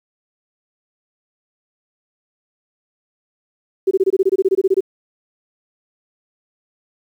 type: tone bursts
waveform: sine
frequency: 382.9 Hz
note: G4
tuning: 41 cents flat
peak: -10 dBFS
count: 15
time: 3.87-4.807 s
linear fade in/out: 10 ms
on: 41 ms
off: 23 ms
effects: 8-bit